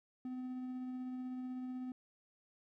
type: tone with tremolo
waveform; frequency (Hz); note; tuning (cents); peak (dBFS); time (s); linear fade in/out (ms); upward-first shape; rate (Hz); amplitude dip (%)
triangle; 254; B3; +49; -37; 0.25-1.92; 2; triangle; 16; 25
effects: none